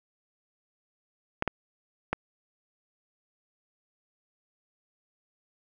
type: clicks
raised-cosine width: 0.5 ms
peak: -11 dBFS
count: 3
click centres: 1.424 / 1.477 / 2.13 s
effects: none